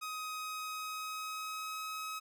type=tone with pitch glide; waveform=sawtooth; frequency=1258 to 1274.8 Hz; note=D#6 to D#6; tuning=+19 to +42 cents; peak=-35 dBFS; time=0.01-2.2 s; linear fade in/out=20 ms; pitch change=+23 cents; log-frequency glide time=0.33-1.8 s; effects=none